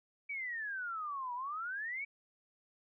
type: exponential two-way sweep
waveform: sine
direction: down then up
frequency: 2309 to 954 to 2309 Hz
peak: -37 dBFS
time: 0.29-2.05 s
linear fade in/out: 10 ms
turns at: 1.34 s
effects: none